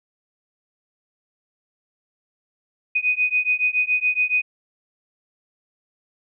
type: beating tone pair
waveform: sine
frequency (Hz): 2489 / 2496.1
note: D#7 / D#7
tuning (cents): 0 / +5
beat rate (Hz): 7.1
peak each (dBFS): -21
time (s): 2.95-4.42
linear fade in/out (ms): 10
effects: none